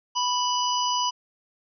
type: harmonic tone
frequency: 987.8 Hz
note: B5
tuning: in tune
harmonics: 1 / 3 / 5 / 6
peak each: -24 / -29 / -31 / -32 dBFS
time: 0.15-1.11 s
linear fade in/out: 20 ms
effects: none